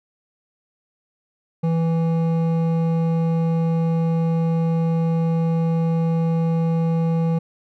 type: tone with hard clipping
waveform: triangle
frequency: 164.81 Hz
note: E3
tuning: in tune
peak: -19 dBFS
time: 1.63-7.39 s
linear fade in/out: 10 ms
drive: 14 dB
effects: none